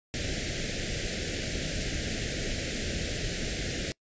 pink band-stop noise, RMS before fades -32 dBFS, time 0.14-3.92 s, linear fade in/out 0 ms, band 650 to 1600 Hz, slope 48 dB/octave, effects noise-tail reverb RT60 0.1 s tail -25 dB re dry + resampled to 16000 Hz

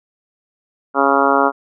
harmonic tone, 138.59 Hz, C#3, in tune, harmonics 2 / 3 / 4 / 5 / 6 / 7 / 8 / 9 / 10, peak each -20 / -20 / -20 / -20 / -20 / -20 / -20 / -20 / -20 dBFS, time 0.94-1.52 s, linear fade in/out 50 ms, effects none

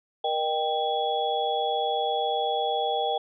sine tone cluster, 473.1 / 613 / 785 / 3367 Hz, A#4 / D#5 / G5 / G#7, +26 / -26 / +2 / +23 cents, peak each -30 / -31 / -26 / -33 dBFS, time 0.24-3.18 s, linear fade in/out 5 ms, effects none

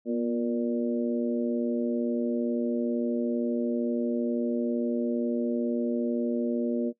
harmonic tone with a mistuned harmonic, 117.8 Hz, A#2, 19 cents sharp, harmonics 2 / 3 / 4 / 5, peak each -27 / -31 / -33 / -35 dBFS, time 0.05-6.93 s, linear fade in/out 50 ms, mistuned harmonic 2, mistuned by +37 cents, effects noise-tail reverb RT60 0.1 s tail -17 dB re dry

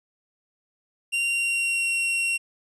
45% pulse tone with pitch glide, 2768 to 2739 Hz, F7 to F7, -16 to -34 cents, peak -22 dBFS, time 1.12-2.38 s, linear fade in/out 20 ms, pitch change -18 cents, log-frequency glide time 1.24-1.91 s, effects resampled to 24000 Hz

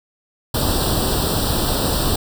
pink noise with comb filter, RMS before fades -19 dBFS, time 0.54-2.16 s, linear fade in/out 5 ms, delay 0.23 ms, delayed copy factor +0.9, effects none

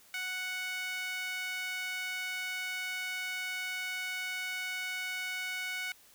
sawtooth tone with high-pass filter, 740 Hz, F#5, in tune, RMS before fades -37 dBFS, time 0.14-5.92 s, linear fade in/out 2 ms, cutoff 1900 Hz, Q 3.8, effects white hiss -60 dBFS RMS until 6.14 s

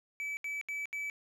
triangle tone bursts, 2300 Hz, D7, 37 cents flat, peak -33 dBFS, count 4, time 0.2-1.099 s, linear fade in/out 0 ms, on 170 ms, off 73 ms, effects none

